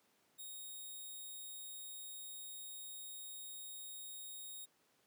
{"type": "tone", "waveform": "5% pulse", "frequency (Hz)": 3740, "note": "A#7", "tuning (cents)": 5, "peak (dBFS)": -39, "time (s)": [0.38, 4.66], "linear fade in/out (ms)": 20, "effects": ["pink hiss -74 dBFS RMS until 5.06 s", "high-pass 200 Hz 12 dB/octave"]}